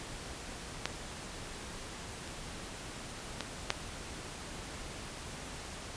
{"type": "clicks", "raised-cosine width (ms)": 0.2, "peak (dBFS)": [-13, -29, -17, -10], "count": 4, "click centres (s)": [0.856, 2.276, 3.407, 3.704], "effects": ["pink hiss -44 dBFS RMS until 5.96 s", "resampled to 22050 Hz"]}